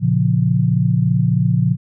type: chord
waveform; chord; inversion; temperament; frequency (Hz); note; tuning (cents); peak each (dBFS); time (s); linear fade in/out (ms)
sine; Bb minor; none; just; 116.54 / 139.85 / 174.81; Bb2 / Db3 / F3; 0 / +16 / +2; -17; 0-1.77; 50
effects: none